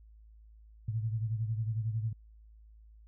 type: beating tone pair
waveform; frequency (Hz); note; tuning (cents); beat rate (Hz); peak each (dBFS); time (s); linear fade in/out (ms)
sine; 109.7 / 120.7; A2 / B2; -5 / -39; 11; -31 / -38; 0.88-2.13; 5
effects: added 54 Hz sine -53 dBFS peak until 3.07 s